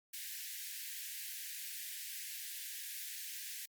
white high-pass noise, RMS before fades -45 dBFS, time 0.13-3.66 s, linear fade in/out 10 ms, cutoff 1600 Hz, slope 96 dB/octave, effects Opus 48 kbps

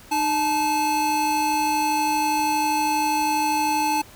square tone pair together, 306.2 / 866.1 Hz, D#4 / A5, -28 / -28 cents, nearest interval octave + tritone, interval 1800 cents, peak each -28 / -21 dBFS, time 0.11-4.02 s, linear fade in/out 10 ms, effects pink hiss -47 dBFS RMS until 4.15 s

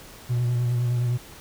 triangle tone with vibrato, 121.6 Hz, B2, 26 cents flat, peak -18 dBFS, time 0.29-1.18 s, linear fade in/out 20 ms, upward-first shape sine, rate 9.7 Hz, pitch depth 27 cents each way, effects tanh soft clip ceiling -14 dBFS + pink hiss -45 dBFS RMS until 1.4 s

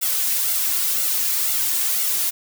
blue noise with flanger, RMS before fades -21 dBFS, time 0.01-2.31 s, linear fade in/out 20 ms, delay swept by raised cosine 1.4 to 2.9 ms, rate 2 Hz, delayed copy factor +0.75, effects none

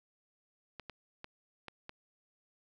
clicks, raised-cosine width 0.3 ms, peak -28 dBFS, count 5, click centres 0.797 / 0.897 / 1.244 / 1.683 / 1.894 s, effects none

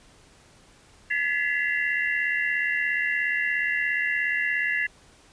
sine tone cluster, 1707 / 1962 / 2039 / 2745 Hz, G#6 / B6 / C7 / F7, +47 / -12 / -45 / -31 cents, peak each -26 / -29 / -28 / -34 dBFS, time 1.1-4.87 s, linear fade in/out 10 ms, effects pink hiss -55 dBFS RMS until 5.32 s + resampled to 22050 Hz

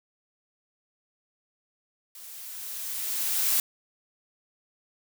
blue noise with level ramp, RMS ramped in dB -45 to -23 dBFS, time 2.15-3.6 s, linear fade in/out 2 ms, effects none

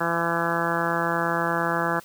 harmonic tone, 168.6 Hz, E3, 39 cents sharp, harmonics 1 / 2 / 3 / 4 / 5 / 6 / 7 / 8 / 9 / 10, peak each -31 / -31 / -31 / -31 / -31 / -31 / -31 / -31 / -31 / -31 dBFS, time 0-2 s, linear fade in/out 10 ms, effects white hiss -50 dBFS RMS until 2.04 s + high-pass 80 Hz 12 dB/octave

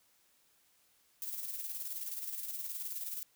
violet noise with tremolo, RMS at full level -39 dBFS, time 1.22-3.23 s, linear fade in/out 0 ms, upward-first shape square, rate 19 Hz, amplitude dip 45%, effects white hiss -70 dBFS RMS until 3.35 s

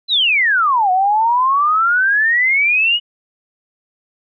sine exponential two-way sweep, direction down then up, 4117 to 725 to 2948 Hz, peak -11 dBFS, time 0.08-3 s, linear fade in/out 50 ms, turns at 0.91 s, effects none

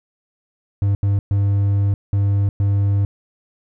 triangle tone bursts at uneven times, 100 Hz, G2, 35 cents sharp, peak -12 dBFS, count 5, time 0.82-0.95 / 1.03-1.19 / 1.31-1.94 / 2.13-2.49 / 2.6-3.05 s, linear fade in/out 0 ms, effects none

